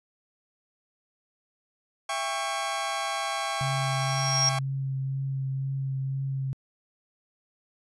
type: chord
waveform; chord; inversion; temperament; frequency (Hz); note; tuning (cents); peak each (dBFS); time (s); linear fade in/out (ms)
sawtooth; C# diminished; first; just; 665.2 / 798.3 / 1108.7; E5 / G5 / C#6; +16 / +31 / 0; -31 / -28 / -28; 2.09-4.59; 5
type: tone with vibrato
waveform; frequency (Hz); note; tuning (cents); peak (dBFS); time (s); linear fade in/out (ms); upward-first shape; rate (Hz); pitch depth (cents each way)
sine; 134.9; C#3; -47; -27; 3.61-6.53; 0; triangle; 2; 17
type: tone with exponential growth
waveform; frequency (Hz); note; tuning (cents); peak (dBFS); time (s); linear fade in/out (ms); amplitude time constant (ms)
sine; 5600; F8; +4; -19; 3.61-4.49; 1; 190
effects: resampled to 24000 Hz